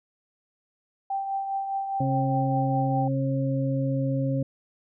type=tone with tremolo; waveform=sine; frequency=783 Hz; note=G5; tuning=2 cents flat; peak=-24 dBFS; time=1.1-3.08 s; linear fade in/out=5 ms; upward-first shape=triangle; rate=4.9 Hz; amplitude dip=50%
type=harmonic tone; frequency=134.9 Hz; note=C#3; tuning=47 cents flat; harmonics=1 / 2 / 4; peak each=-25 / -28 / -31 dBFS; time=2-4.43 s; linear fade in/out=5 ms
effects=none